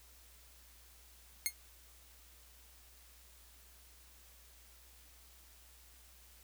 5% pulse tone with exponential decay, 2150 Hz, C7, 47 cents sharp, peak -17 dBFS, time 1.46-1.54 s, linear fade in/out 0 ms, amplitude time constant 16 ms, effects added 60 Hz sine -62 dBFS peak until 6.43 s + white hiss -62 dBFS RMS until 6.43 s

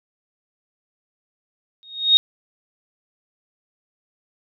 sine tone with exponential growth, 3729 Hz, A#7, in tune, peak -6 dBFS, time 1.83-2.17 s, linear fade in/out 0 ms, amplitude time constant 73 ms, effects none

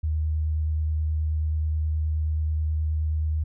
sine tone with vibrato, 77.6 Hz, D#2, 4 cents flat, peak -22 dBFS, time 0.03-3.44 s, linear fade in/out 10 ms, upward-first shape square, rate 9.4 Hz, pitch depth 9 cents each way, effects none

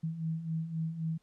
sine beating tone pair, 158.9 / 162.7 Hz, D#3 / E3, +37 / -22 cents, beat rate 3.8 Hz, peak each -39 / -33 dBFS, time 0.03-1.18 s, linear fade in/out 10 ms, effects pink hiss -73 dBFS RMS until 1.22 s + low-pass 9000 Hz 12 dB/octave

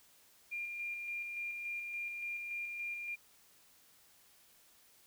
sine tone with tremolo, 2400 Hz, D7, 37 cents sharp, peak -37 dBFS, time 0.51-3.16 s, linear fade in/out 20 ms, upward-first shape square, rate 3.5 Hz, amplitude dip 30%, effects white hiss -65 dBFS RMS until 5.06 s

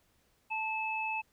sine tone pair together, 880 / 2604 Hz, A5 / E7, 0 / -22 cents, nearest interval octave + perfect fifth, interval 1878 cents, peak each -35 / -34 dBFS, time 0.5-1.22 s, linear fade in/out 20 ms, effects pink hiss -71 dBFS RMS until 1.32 s

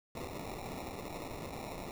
blue noise with sample-and-hold, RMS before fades -43 dBFS, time 0.15-1.91 s, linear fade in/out 2 ms, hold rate 1575 Hz, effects none

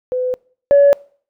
sine tone pair in turn, 505 / 566.8 Hz, B4 / C#5, +39 / +38 cents, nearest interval major second, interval 199 cents, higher second, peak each -16 / -5 dBFS, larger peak second, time 0.12-0.34 / 0.71-0.93 s, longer neither, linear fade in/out 0 ms, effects noise-tail reverb RT60 0.5 s tail -25 dB re dry + tanh soft clip ceiling -3 dBFS

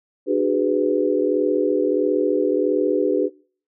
sine chord, G# half-diminished seventh, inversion second, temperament just, 299 / 373.8 / 415.3 / 498.4 Hz, D4 / F#4 / G#4 / B4, +31 / +18 / 0 / +16 cents, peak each -22 dBFS, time 0.26-3.3 s, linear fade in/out 50 ms, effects noise-tail reverb RT60 0.5 s tail -26 dB re dry

